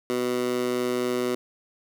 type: tone with high-pass filter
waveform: 15% pulse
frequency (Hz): 123.9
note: B2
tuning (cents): +6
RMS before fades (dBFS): -26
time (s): 0.1-1.35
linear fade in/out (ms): 0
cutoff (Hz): 320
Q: 1.9
effects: none